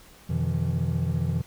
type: tone cluster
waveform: triangle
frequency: 88.5 / 127 / 153.9 / 168.8 Hz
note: F2 / B2 / D#3 / E3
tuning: +23 / +49 / -19 / +41 cents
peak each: -27 dBFS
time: 0.29-1.42 s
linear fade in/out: 10 ms
effects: pink hiss -52 dBFS RMS until 1.46 s